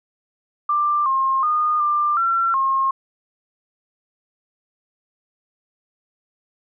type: tone with pitch steps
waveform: sine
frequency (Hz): 1184 / 1067 / 1224 / 1190 / 1357 / 1074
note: D6 / C6 / D#6 / D6 / E6 / C6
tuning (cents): +14 / +34 / -29 / +22 / +50 / +45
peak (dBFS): -16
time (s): 0.69-2.91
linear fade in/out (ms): 5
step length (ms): 370
effects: none